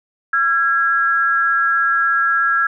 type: tone pair together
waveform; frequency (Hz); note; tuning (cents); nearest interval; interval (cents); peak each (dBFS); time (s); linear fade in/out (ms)
sine; 1358.3 / 1651; F6 / G#6; -49 / -11; minor third; 338; -16; 0.33-2.67; 5
effects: none